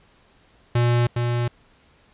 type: tone with echo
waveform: square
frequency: 120 Hz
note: B2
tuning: 49 cents flat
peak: -17 dBFS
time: 0.75-1.07 s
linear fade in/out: 5 ms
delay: 410 ms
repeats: 1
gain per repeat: -4 dB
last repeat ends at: 1.48 s
effects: pink hiss -57 dBFS RMS until 2.13 s + resampled to 8000 Hz